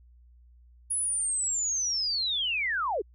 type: linear sweep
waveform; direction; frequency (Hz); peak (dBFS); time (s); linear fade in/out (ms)
sine; down; 10440 to 340.3; -26; 0.9-3.02; 10
effects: added 60 Hz sine -53 dBFS peak until 3.14 s